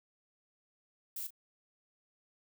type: noise with echo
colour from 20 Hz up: violet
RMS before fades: -40 dBFS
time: 1.16-1.27 s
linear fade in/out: 5 ms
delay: 36 ms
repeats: 1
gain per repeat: -13 dB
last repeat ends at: 1.306 s
effects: none